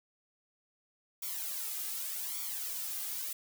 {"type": "noise with flanger", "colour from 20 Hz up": "blue", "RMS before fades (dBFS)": -38, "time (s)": [1.22, 3.33], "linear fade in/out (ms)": 5, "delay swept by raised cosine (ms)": [0.88, 2.48], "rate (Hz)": 0.85, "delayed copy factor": 0.75, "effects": []}